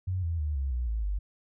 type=tone with pitch steps; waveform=sine; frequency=92.5 / 83.37 / 75.13 / 67.71 / 61.03 / 55 / 49.57 Hz; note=F#2 / E2 / D2 / C#2 / B1 / A1 / G1; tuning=0 / +20 / +40 / -40 / -20 / 0 / +20 cents; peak=-27 dBFS; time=0.07-1.19 s; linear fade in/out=10 ms; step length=160 ms; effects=none